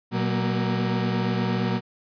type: tone cluster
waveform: 35% pulse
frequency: 120.7 / 187 / 232.8 Hz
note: B2 / F#3 / A#3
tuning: -39 / +19 / -2 cents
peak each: -25 / -24 / -27 dBFS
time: 0.11-1.81 s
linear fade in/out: 50 ms
effects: resampled to 11025 Hz